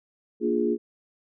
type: chord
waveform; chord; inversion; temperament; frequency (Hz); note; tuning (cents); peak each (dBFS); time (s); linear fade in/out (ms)
sine; Bb dominant seventh; none; equal; 233.1 / 293.7 / 349.2 / 415.3; Bb3 / D4 / F4 / Ab4; 0 / 0 / 0 / 0; -27 / -30 / -26 / -26; 0.4-0.78; 50
effects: none